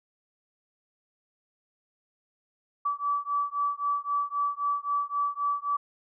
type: beating tone pair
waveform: sine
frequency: 1150 / 1153.8 Hz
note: D6 / D6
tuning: -37 / -31 cents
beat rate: 3.8 Hz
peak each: -29 dBFS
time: 2.85-5.77 s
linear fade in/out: 10 ms
effects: none

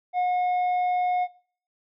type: tone with tanh clipping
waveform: triangle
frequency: 723 Hz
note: F#5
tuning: 40 cents flat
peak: -22 dBFS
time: 0.13-1.28 s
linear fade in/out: 50 ms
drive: 9 dB
effects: noise-tail reverb RT60 0.5 s tail -20 dB re dry

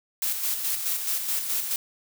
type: noise with tremolo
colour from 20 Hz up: blue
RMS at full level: -26 dBFS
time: 0.22-1.76 s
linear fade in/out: 2 ms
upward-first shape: square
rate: 4.7 Hz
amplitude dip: 45%
effects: none

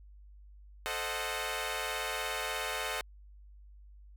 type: chord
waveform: 10% pulse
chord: A diminished seventh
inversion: none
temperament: equal with one note detuned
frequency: 440 / 523.3 / 619.4 / 740 Hz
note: A4 / C5 / Eb5 / Gb5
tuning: 0 / 0 / -8 / 0 cents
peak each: -31 dBFS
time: 0.86-3.01 s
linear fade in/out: 0 ms
effects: added 50 Hz sine -51 dBFS peak until 4.16 s

